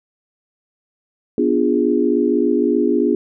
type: chord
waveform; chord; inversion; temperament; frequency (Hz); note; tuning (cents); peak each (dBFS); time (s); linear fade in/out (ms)
sine; B diminished seventh; none; equal with one note detuned; 246.9 / 293.7 / 349.2 / 412.7; B3 / D4 / F4 / Ab4; 0 / 0 / 0 / -11; -19; 1.38-3.15; 2
effects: none